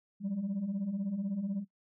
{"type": "beating tone pair", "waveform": "sine", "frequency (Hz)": [184.7, 200.7], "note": ["F#3", "G3"], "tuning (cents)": [-3, 41], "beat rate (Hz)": 16, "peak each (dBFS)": [-36, -31], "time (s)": [0.2, 1.65], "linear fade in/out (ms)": 50, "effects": ["noise-tail reverb RT60 0.1 s tail -21 dB re dry", "tanh soft clip ceiling -29 dBFS"]}